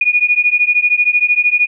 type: beating tone pair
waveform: sine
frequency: 2446 / 2459 Hz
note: D#7 / D#7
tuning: -30 / -21 cents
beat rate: 13 Hz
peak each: -13 dBFS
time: 0.01-1.67 s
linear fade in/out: 5 ms
effects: none